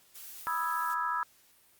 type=noise; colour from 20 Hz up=blue; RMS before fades=-46 dBFS; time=0.14-0.95 s; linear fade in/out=20 ms
type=chord; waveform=sine; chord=E major seventh; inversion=second; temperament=equal with one note detuned; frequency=982.1 / 1244.5 / 1318.5 / 1661.2 Hz; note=B5 / D#6 / E6 / G#6; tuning=-10 / 0 / 0 / 0 cents; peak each=-33 / -37 / -33 / -37 dBFS; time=0.47-1.23 s; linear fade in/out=0 ms
effects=white hiss -63 dBFS RMS until 1.79 s + Opus 48 kbps